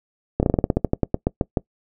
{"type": "slowing click train", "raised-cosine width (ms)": 2, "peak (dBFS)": -4, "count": 16, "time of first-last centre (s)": [0.4, 1.572], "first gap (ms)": 29, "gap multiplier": 1.13, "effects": ["noise-tail reverb RT60 0.1 s tail -23 dB re dry"]}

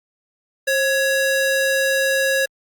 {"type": "ring-modulated tone", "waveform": "square", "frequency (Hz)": 1105, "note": "C#6", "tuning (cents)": -6, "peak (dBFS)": -14, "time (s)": [0.67, 2.46], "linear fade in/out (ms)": 10, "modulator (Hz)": 569, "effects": ["Opus 48 kbps"]}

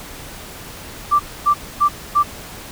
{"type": "tone bursts", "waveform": "sine", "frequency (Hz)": 1174.7, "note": "D6", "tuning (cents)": 0, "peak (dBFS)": -10, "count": 4, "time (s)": [1.11, 2.234], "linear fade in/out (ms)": 20, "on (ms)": 86, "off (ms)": 260, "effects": ["pink hiss -35 dBFS RMS until 2.71 s"]}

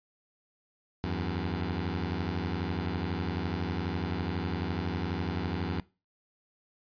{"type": "beating tone pair", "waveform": "15% pulse", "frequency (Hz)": [82.41, 94.41], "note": ["E2", "F#2"], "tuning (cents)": [0, 35], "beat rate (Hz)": 12, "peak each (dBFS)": -27, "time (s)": [1.04, 5.8], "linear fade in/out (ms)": 0, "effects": ["noise-tail reverb RT60 0.3 s tail -21 dB re dry", "resampled to 11025 Hz"]}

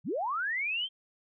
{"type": "linear sweep", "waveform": "sine", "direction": "up", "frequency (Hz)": [110, 3200], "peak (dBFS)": -29, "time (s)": [0.04, 0.89], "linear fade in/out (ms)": 50, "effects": []}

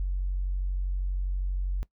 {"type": "tone", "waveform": "sine", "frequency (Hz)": 46.25, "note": "F#1", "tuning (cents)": 0, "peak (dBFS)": -25, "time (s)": [0, 1.83], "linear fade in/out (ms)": 0, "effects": ["noise-tail reverb RT60 0.1 s tail -21 dB re dry", "tanh soft clip ceiling -21 dBFS"]}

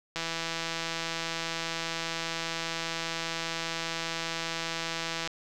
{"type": "click train", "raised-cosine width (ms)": 0.2, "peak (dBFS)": -15, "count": 845, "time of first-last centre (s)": [0.16, 5.275], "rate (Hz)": 165, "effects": []}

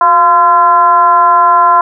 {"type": "tone with frequency modulation", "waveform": "sine", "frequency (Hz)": 1029, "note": "C6", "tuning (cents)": -29, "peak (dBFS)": -4, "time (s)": [0.01, 1.81], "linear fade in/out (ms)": 2, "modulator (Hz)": 332, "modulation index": 0.79, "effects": []}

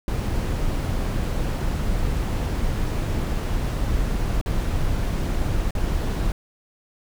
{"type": "noise with dropouts", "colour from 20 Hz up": "brown", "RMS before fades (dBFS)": -23, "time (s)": [0.08, 6.32], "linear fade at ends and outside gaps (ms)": 1, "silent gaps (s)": [[4.413, 4.46], [5.708, 5.751]], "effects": []}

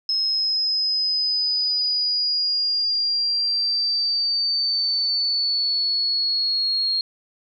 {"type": "linear sweep", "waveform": "sine", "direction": "down", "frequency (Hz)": [5170, 4251], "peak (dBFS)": -19, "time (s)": [0.09, 7.01], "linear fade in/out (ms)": 2, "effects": []}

